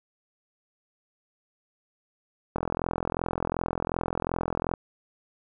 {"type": "click train", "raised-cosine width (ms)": 1, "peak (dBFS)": -13, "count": 94, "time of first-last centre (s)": [2.56, 4.738], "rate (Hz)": 42.7, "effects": []}